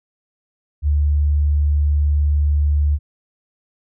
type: tone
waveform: sine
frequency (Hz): 73.42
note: D2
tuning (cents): 0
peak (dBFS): -13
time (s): 0.82-2.99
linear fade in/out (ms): 50
effects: none